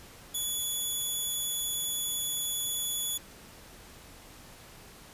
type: tone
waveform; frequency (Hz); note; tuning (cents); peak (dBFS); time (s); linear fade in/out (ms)
10% pulse; 3418; G#7; +49; -22; 0.34-3.18; 10
effects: pink hiss -51 dBFS RMS until 5.13 s + resampled to 32000 Hz